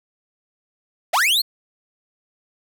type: linear sweep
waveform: 45% pulse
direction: up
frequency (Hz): 554.4 to 4435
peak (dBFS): -15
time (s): 1.13-1.42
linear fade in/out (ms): 10
effects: none